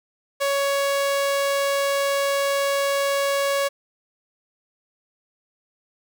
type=tone; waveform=sawtooth; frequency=558 Hz; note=C#5; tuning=11 cents sharp; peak=-16 dBFS; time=0.4-3.69 s; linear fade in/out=20 ms; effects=none